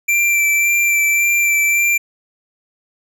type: tone with vibrato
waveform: square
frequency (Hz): 2349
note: D7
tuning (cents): 0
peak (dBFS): -13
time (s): 0.08-1.98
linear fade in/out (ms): 10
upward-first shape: sine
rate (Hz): 1.8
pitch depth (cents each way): 16
effects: none